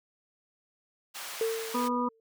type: high-pass noise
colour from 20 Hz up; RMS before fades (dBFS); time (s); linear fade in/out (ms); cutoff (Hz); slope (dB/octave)
pink; -40; 1.14-1.89; 20; 1000; 12
type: tone with exponential decay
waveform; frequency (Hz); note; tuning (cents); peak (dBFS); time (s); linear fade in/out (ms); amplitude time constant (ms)
sine; 449.6; A4; +37; -24; 1.41-2.2; 2; 170
type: harmonic tone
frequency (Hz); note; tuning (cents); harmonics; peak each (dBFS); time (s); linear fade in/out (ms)
245; B3; -14; 1 / 2 / 4 / 5; -30 / -34 / -31 / -34; 1.74-2.09; 10
effects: none